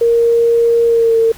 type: tone with pitch glide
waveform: sine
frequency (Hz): 466.2 to 453.7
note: A#4 to A#4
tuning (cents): 0 to -47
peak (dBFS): -8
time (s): 0.01-1.32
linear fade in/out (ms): 5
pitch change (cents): -47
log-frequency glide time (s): 0.86-1.17
effects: pink hiss -38 dBFS RMS until 1.37 s